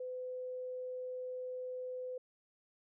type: tone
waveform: sine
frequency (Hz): 506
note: B4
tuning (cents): +42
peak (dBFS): -39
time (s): 0-2.18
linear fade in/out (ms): 5
effects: none